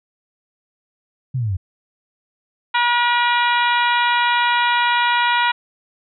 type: linear sweep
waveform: sine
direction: down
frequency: 136 to 86.1 Hz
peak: -18 dBFS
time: 1.34-1.57 s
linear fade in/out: 10 ms
type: harmonic tone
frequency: 480.2 Hz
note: B4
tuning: 49 cents flat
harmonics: 2 / 3 / 4 / 5 / 6 / 7 / 8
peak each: -17 / -21 / -23 / -25 / -27 / -28 / -29 dBFS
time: 2.74-5.52 s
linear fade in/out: 10 ms
effects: none